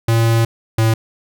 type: tone pair in turn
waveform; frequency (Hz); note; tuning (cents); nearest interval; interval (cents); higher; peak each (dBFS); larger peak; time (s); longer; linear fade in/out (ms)
square; 114.5 / 112.08; A#2 / A2; -31 / +32; unison; 37; first; -12; neither; 0.08-0.45 / 0.78-0.94; first; 5
effects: none